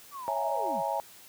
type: linear sweep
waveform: sine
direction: down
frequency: 1178 to 124.9 Hz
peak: -37 dBFS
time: 0.11-0.83 s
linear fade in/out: 50 ms
type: chord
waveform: sine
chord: A# half-diminished seventh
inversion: first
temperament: equal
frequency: 554.4 / 659.3 / 830.6 / 932.3 Hz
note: C#5 / E5 / G#5 / A#5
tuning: 0 / 0 / 0 / 0 cents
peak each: -35 / -34 / -32 / -33 dBFS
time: 0.28-1 s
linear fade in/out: 0 ms
effects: white hiss -52 dBFS RMS until 1.28 s + high-pass 80 Hz 12 dB/octave